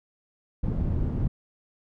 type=low-pass noise; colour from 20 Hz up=white; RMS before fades=-26 dBFS; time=0.63-1.28 s; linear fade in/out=10 ms; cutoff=130 Hz; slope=12 dB/octave; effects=none